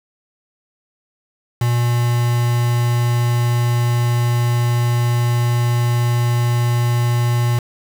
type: tone with quantisation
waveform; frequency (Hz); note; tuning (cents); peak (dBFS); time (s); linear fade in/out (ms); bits
triangle; 119.8; A#2; +48; -12; 1.61-7.59; 5; 4
effects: none